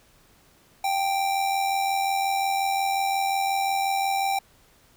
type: tone with amplitude modulation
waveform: square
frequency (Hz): 784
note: G5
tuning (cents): 0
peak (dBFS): -21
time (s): 0.84-4.39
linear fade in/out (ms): 5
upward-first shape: sine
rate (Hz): 85.6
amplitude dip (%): 45
effects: pink hiss -58 dBFS RMS until 4.96 s